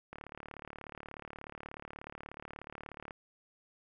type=click train; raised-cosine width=0.5 ms; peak=-29 dBFS; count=110; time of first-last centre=0.13-3.108 s; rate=36.6 Hz; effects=none